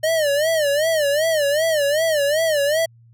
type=tone with vibrato; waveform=square; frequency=608 Hz; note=D#5; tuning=40 cents flat; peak=-17 dBFS; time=0.03-2.86 s; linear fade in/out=10 ms; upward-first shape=sine; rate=2.6 Hz; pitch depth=140 cents each way; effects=added 116 Hz sine -47 dBFS peak until 3.13 s